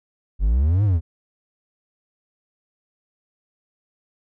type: exponential two-way sweep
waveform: triangle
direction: up then down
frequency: 44.87 to 108 to 76.2 Hz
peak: -13 dBFS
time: 0.39-1.01 s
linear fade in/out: 50 ms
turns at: 0.84 s
effects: none